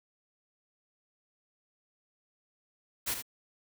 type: noise with echo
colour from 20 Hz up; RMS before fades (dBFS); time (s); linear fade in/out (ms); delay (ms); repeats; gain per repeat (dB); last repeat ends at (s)
white; -32; 3.06-3.15; 20; 75; 1; -7; 3.225
effects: none